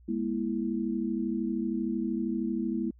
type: chord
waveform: sine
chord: E major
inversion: first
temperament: equal with one note detuned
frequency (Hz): 207.7 / 240.6 / 329.6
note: G#3 / B3 / E4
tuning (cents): 0 / -45 / 0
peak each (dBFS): -32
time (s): 0.08-2.91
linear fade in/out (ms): 10
effects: added 60 Hz sine -53 dBFS peak until 2.99 s